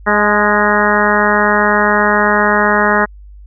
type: harmonic tone with a mistuned harmonic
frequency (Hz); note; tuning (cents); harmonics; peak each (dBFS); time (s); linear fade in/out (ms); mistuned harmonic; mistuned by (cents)
207.7; G#3; 0; 1 / 2 / 3 / 4 / 5 / 6 / 7 / 8 / 9; -18 / -18 / -18 / -18 / -18 / -18 / -18 / -18 / -18; 0.06-3.06; 20; 4; +31
effects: added 50 Hz sine -33 dBFS peak until 3.46 s